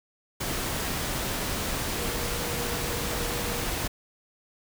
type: tone in noise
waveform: sine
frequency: 478.1 Hz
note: A#4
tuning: 44 cents sharp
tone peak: -38 dBFS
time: 1.98-3.68 s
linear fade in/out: 10 ms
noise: pink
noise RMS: -30 dBFS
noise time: 0.4-3.88 s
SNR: -11 dB
effects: none